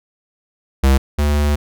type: tone pair in turn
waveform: square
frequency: 67.2 / 73.44 Hz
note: C2 / D2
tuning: +47 / +1 cents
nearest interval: major second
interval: 154 cents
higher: second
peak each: -10 / -14 dBFS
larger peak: first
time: 0.83-0.98 / 1.18-1.56 s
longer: second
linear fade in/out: 10 ms
effects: none